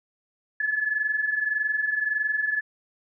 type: tone pair together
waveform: sine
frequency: 1700 / 1721.7 Hz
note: G#6 / A6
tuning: +40 / -38 cents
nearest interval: unison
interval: 22 cents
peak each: -29 / -24 dBFS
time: 0.6-2.61 s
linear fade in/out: 5 ms
effects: none